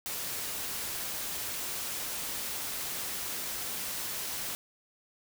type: noise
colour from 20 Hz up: white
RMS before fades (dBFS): -36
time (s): 0.06-4.55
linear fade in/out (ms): 0
effects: none